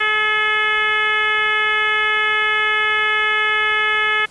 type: harmonic tone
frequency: 428.1 Hz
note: A4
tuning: 47 cents flat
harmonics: 1 / 2 / 3 / 4 / 5 / 6 / 7 / 8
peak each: -29 / -30 / -22 / -19 / -20 / -26 / -27 / -31 dBFS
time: 0-4.26 s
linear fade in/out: 10 ms
effects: pink hiss -46 dBFS RMS until 4.3 s + resampled to 24000 Hz